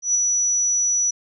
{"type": "tone with ADSR envelope", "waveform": "sine", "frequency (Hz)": 5900, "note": "F#8", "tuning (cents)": -6, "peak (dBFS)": -14, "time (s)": [0.02, 1.11], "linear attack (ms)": 130, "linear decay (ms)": 4, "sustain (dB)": -3, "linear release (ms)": 11, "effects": []}